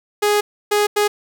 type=tone bursts at uneven times; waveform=sawtooth; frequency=415.3 Hz; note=G#4; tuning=in tune; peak=-10 dBFS; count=3; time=0.22-0.41 / 0.71-0.87 / 0.96-1.08 s; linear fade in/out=10 ms; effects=none